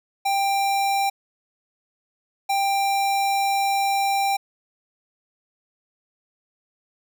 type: tone pair in turn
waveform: square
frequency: 790 / 790 Hz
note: G5 / G5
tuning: +13 / +13 cents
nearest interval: unison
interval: 0 cents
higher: neither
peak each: -20 / -20 dBFS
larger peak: neither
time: 0.25-1.1 / 2.49-4.37 s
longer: second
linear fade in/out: 10 ms
effects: none